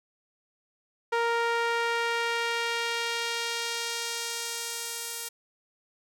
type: tone with band-pass filter sweep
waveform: sawtooth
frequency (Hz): 466.2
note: A#4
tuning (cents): 0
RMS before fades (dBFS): -30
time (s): 1.12-5.29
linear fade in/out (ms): 10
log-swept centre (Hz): 1100 to 11000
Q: 0.79
effects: none